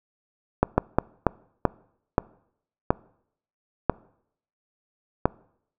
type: slowing click train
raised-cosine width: 1 ms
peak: -3 dBFS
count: 9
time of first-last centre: 0.63-5.256 s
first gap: 150 ms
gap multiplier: 1.37
effects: noise-tail reverb RT60 0.7 s tail -24 dB re dry